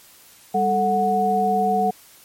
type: tone cluster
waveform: sine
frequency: 199.1 / 441.6 / 736 Hz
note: G3 / A4 / F#5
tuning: +27 / +6 / -9 cents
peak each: -24 / -24 / -18 dBFS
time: 0.54-1.91 s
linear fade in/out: 10 ms
effects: white hiss -49 dBFS RMS until 2.24 s + MP3 64 kbps